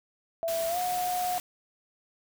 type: tone with pitch glide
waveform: sine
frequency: 663 to 723 Hz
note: E5 to F#5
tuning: +10 to -40 cents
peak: -27 dBFS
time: 0.43-1.38 s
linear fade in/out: 0 ms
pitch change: +150 cents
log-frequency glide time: 0.68-0.78 s
type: noise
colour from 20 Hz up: white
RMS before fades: -37 dBFS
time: 0.48-1.4 s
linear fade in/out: 0 ms
effects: none